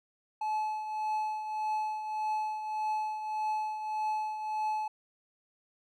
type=tone with tremolo; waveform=triangle; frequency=860 Hz; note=A5; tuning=40 cents flat; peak=-26 dBFS; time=0.41-4.88 s; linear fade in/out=5 ms; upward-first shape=triangle; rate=1.7 Hz; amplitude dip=60%; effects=none